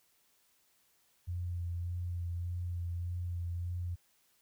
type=tone with vibrato; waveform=sine; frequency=87.31 Hz; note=F2; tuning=in tune; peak=-34 dBFS; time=1.27-3.96 s; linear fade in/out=20 ms; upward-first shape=sine; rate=1.7 Hz; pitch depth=22 cents each way; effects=white hiss -71 dBFS RMS until 4.41 s